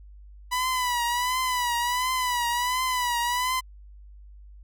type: tone with vibrato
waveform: sawtooth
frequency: 987.8 Hz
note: B5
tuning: in tune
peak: -20 dBFS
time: 0.51-3.61 s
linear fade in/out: 20 ms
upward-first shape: triangle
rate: 1.4 Hz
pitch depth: 81 cents each way
effects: added 50 Hz sine -44 dBFS peak until 4.63 s